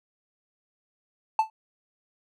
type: tone with exponential decay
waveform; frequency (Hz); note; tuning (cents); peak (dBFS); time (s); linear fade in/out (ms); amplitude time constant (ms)
triangle; 879; A5; -2; -12; 1.39-1.5; 2; 23
effects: tanh soft clip ceiling -8 dBFS